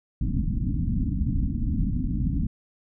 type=low-pass noise; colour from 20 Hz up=pink; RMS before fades=-25 dBFS; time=0.21-2.47 s; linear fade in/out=5 ms; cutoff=290 Hz; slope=96 dB/octave; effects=none